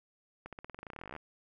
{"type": "accelerating click train", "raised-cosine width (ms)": 0.5, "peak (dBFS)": -29, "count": 23, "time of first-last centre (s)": [0.46, 1.164], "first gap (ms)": 67, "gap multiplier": 0.92, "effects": []}